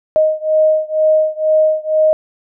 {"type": "beating tone pair", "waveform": "sine", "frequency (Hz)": [622.3, 624.4], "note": ["D#5", "D#5"], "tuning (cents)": [0, 6], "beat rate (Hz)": 2.1, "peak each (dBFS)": [-13, -14], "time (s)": [0.16, 2.13], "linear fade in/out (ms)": 0, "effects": []}